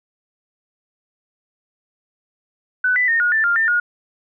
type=tone with pitch steps; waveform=sine; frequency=1499 / 1990 / 1836 / 1442 / 1770 / 1400 / 1796 / 1437 Hz; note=F#6 / B6 / A#6 / F#6 / A6 / F6 / A6 / F6; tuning=+22 / +13 / -27 / -45 / +10 / +4 / +35 / +49 cents; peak=-14 dBFS; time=2.84-3.8 s; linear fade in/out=5 ms; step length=120 ms; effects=none